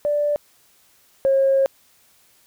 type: tone pair in turn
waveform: sine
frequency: 587.3 / 540.8 Hz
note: D5 / C#5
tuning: 0 / -43 cents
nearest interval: minor second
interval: 143 cents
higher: first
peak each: -17 / -13 dBFS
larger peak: second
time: 0.05-0.36 / 1.25-1.66 s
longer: second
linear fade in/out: 0 ms
effects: tanh soft clip ceiling -9 dBFS + white hiss -57 dBFS RMS until 2.46 s